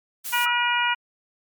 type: noise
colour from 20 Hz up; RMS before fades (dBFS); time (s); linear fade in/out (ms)
blue; -31; 0.24-0.46; 20
type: harmonic tone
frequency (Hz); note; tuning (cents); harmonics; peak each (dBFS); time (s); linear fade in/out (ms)
481.6; B4; -44; 2 / 3 / 4 / 5 / 6; -24 / -25 / -29 / -26 / -27; 0.32-0.95; 20
type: tone with exponential decay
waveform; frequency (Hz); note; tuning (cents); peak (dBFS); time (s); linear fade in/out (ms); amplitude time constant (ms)
sine; 1318.5; E6; 0; -25; 0.46-0.59; 1; 27
effects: MP3 96 kbps